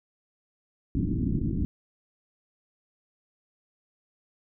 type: low-pass noise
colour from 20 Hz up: white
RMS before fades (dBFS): -27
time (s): 0.95-1.65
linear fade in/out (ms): 0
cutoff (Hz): 300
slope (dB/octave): 48
effects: none